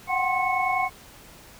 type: tone cluster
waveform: sine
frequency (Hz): 732 / 762 / 1062 / 2204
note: F#5 / G5 / C6 / C#7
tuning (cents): -19 / -49 / +25 / -11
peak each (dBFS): -27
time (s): 0.07-0.9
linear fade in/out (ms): 50
effects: pink hiss -48 dBFS RMS until 1.59 s